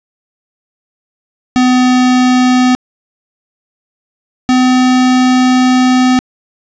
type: tone pair in turn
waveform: square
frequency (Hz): 252.2 / 254.1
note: B3 / B3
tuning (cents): +36 / +49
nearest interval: unison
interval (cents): 13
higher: second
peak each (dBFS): -7 / -7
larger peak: neither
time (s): 1.56-2.75 / 4.49-6.19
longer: second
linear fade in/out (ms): 0
effects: resampled to 16000 Hz + 7-bit